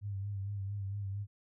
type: tone with vibrato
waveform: sine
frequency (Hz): 99.7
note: G2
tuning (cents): +30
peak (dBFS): -35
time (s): 0.01-1.27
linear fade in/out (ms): 50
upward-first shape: sine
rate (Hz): 4.4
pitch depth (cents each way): 48
effects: none